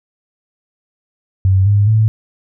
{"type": "tone with pitch steps", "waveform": "sine", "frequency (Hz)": [95.3, 102.14, 109.47], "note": ["G2", "G#2", "A2"], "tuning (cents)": [-48, -28, -8], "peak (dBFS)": -8, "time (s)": [1.45, 2.08], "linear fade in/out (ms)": 0, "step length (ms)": 210, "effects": []}